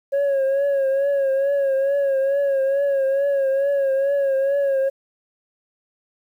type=tone with vibrato; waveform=sine; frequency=550 Hz; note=C#5; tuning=14 cents flat; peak=-14 dBFS; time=0.12-4.9 s; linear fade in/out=20 ms; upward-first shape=triangle; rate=2.3 Hz; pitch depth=58 cents each way; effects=tanh soft clip ceiling -16 dBFS + 9-bit